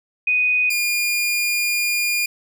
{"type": "tone pair in turn", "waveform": ["sine", "sawtooth"], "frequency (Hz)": [2489, 2420], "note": ["D#7", "D#7"], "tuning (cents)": [0, -49], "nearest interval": "unison", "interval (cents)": 49, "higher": "first", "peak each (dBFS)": -15, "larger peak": "neither", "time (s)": [[0.27, 0.7], [0.7, 2.26]], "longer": "second", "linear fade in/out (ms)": 5, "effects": []}